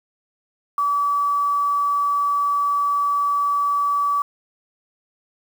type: tone with quantisation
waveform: sine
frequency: 1148 Hz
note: D6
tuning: 40 cents flat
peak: -17 dBFS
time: 0.78-4.22 s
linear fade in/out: 2 ms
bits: 7
effects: none